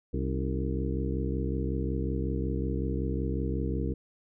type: harmonic tone with a mistuned harmonic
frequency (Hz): 65.41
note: C2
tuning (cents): 0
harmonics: 1 / 2 / 3 / 4 / 5 / 6 / 7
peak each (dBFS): -31 / -34 / -36 / -37 / -38 / -39 / -39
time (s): 0.13-3.94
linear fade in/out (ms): 10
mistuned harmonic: 4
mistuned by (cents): +98
effects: none